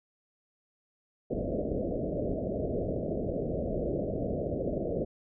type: low-pass noise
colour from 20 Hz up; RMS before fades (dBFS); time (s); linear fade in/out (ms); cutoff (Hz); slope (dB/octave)
white; -32; 1.3-5.05; 10; 650; 96
effects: none